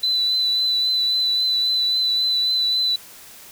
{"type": "tone with vibrato", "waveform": "sine", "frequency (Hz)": 3999, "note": "B7", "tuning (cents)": 21, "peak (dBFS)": -17, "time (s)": [0.03, 2.96], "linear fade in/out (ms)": 5, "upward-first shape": "triangle", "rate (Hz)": 3.7, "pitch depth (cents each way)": 24, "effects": ["white hiss -43 dBFS RMS until 3.51 s"]}